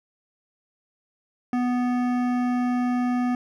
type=tone with hard clipping; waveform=sine; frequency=246.9 Hz; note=B3; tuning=in tune; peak=-23 dBFS; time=1.53-3.35 s; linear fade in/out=2 ms; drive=14 dB; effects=none